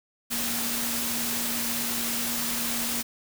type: tone in noise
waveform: sine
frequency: 235.7 Hz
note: A#3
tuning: 19 cents sharp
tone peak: -35 dBFS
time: 0.3-3.03 s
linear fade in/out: 20 ms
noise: white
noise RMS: -29 dBFS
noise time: 0.3-3.03 s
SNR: -9 dB
effects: none